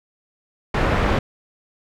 pink low-pass noise, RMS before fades -19 dBFS, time 0.74-1.19 s, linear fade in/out 5 ms, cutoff 1900 Hz, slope 12 dB/octave, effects none

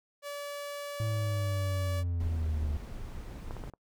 sawtooth tone, 575 Hz, D5, 37 cents flat, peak -33 dBFS, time 0.22-2.04 s, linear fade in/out 50 ms
triangle linear sweep, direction down, 110 to 72.5 Hz, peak -27 dBFS, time 1-2.77 s, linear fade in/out 0 ms
brown noise, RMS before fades -41 dBFS, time 2.2-3.7 s, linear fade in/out 2 ms
clicks, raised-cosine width 1 ms, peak -26 / -30 / -29 / -36 / -33 dBFS, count 5, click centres 3.509 / 3.567 / 3.638 / 3.676 / 3.737 s
effects noise-tail reverb RT60 0.1 s tail -26 dB re dry

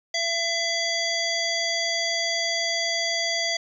harmonic tone, 673 Hz, E5, 36 cents sharp, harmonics 1 / 3 / 5 / 7 / 9 / 10, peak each -30 / -28 / -30 / -28 / -34 / -37 dBFS, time 0.14-3.57 s, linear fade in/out 5 ms, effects 10-bit

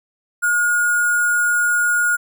sine tone with sample-and-hold, 1434 Hz, F6, 45 cents sharp, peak -14 dBFS, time 0.42-2.17 s, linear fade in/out 20 ms, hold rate 8820 Hz, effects none

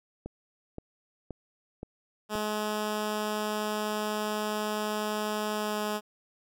click train, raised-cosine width 2 ms, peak -24 dBFS, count 5, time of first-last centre 0.26-2.354 s, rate 1.91 Hz
10% pulse tone with pitch glide, 212.1 to 210.8 Hz, G#3 to G#3, +37 to +26 cents, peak -21 dBFS, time 2.29-6.01 s, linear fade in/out 50 ms, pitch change -11 cents, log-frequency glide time 5.55-5.79 s
effects none

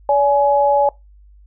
sine tone pair together, 572 / 840.5 Hz, D5 / G#5, -46 / +20 cents, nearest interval perfect fifth, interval 666 cents, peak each -14 dBFS, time 0.09-0.89 s, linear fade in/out 2 ms, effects noise-tail reverb RT60 0.2 s tail -23 dB re dry + added 50 Hz sine -43 dBFS peak until 1.46 s

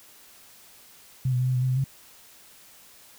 sine tone with pitch steps, 129.7 / 124.6 / 127.6 / 128.5 / 125.6 / 129.5 / 128 / 134.9 Hz, C3 / B2 / C3 / C3 / B2 / C3 / C3 / C#3, -15 / +16 / -43 / -31 / +30 / -17 / -38 / -47 cents, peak -21 dBFS, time 1.25-1.842 s, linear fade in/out 5 ms, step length 74 ms, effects white hiss -52 dBFS RMS until 3.18 s

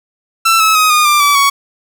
sawtooth tone with pitch steps, 1336 / 1297.2 / 1259.6 / 1223 / 1187.5 / 1153 / 1119.6 Hz, E6 / E6 / D#6 / D#6 / D6 / D6 / C#6, +23 / -28 / +21 / -30 / +19 / -32 / +17 cents, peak -4 dBFS, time 0.45-1.5 s, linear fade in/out 10 ms, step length 150 ms, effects none

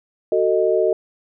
sine chord, D# diminished, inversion first, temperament just, 373.4 / 448 / 622.3 Hz, F#4 / A4 / D#5, +16 / +31 / 0 cents, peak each -19 dBFS, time 0.32-0.93 s, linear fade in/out 2 ms, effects none

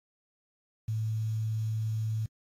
sine tone with quantisation, 110 Hz, A2, in tune, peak -28 dBFS, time 0.88-2.26 s, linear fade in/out 5 ms, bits 9, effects AAC 48 kbps

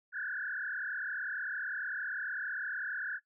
sine tone with frequency modulation, 1595 Hz, G6, 30 cents sharp, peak -34 dBFS, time 0.12-3.2 s, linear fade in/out 50 ms, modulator 35.5 Hz, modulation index 4, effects noise-tail reverb RT60 0.1 s tail -19 dB re dry

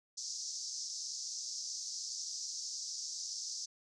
white band-pass noise, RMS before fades -42 dBFS, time 0.17-3.66 s, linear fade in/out 10 ms, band 4900 to 6400 Hz, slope 48 dB/octave, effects none

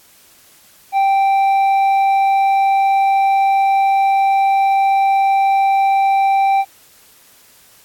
triangle tone with tanh clipping, 783 Hz, G5, 2 cents flat, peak -12 dBFS, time 0.92-6.65 s, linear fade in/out 50 ms, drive 10 dB, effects white hiss -48 dBFS RMS until 7.84 s + AAC 64 kbps

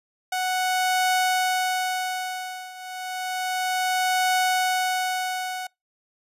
sawtooth tone with tremolo, 740 Hz, F#5, in tune, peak -15 dBFS, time 0.32-5.67 s, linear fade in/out 5 ms, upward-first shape triangle, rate 0.31 Hz, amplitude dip 90%, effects noise-tail reverb RT60 0.2 s tail -26 dB re dry + resampled to 32000 Hz

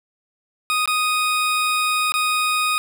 20% pulse tone with dropouts, 1244.5 Hz, D#6, in tune, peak -13 dBFS, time 0.7-2.78 s, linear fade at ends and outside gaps 0 ms, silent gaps 0.857-0.876 / 2.12-2.14 s, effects none

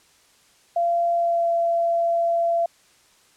sine tone with pitch glide, 686 to 678.5 Hz, F5 to E5, -31 to +50 cents, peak -18 dBFS, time 0.76-2.66 s, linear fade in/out 5 ms, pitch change -19 cents, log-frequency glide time 1.14-1.49 s, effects white hiss -57 dBFS RMS until 3.36 s + low-pass 9000 Hz 12 dB/octave

